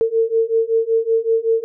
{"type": "beating tone pair", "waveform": "sine", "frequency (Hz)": [449.7, 455], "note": ["A4", "A#4"], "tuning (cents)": [38, -42], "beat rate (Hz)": 5.3, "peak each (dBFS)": [-18, -17], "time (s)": [0.01, 1.64], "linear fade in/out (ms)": 0, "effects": []}